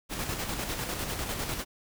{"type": "noise with tremolo", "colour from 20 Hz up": "pink", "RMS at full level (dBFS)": -32, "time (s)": [0.09, 1.65], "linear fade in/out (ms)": 50, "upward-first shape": "square", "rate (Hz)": 10, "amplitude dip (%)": 40, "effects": []}